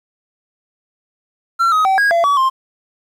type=tone with pitch steps; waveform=triangle; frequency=1358 / 1261 / 768 / 1641 / 679 / 1138 / 1054 Hz; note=F6 / D#6 / G5 / G#6 / F5 / C#6 / C6; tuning=-49 / +23 / -36 / -21 / -49 / +45 / +12 cents; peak=-9 dBFS; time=1.59-2.5 s; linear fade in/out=20 ms; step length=130 ms; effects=8-bit